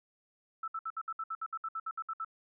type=tone bursts; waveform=sine; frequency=1318.5 Hz; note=E6; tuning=in tune; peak=-34 dBFS; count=15; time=0.63-2.247 s; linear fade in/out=5 ms; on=49 ms; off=63 ms; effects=none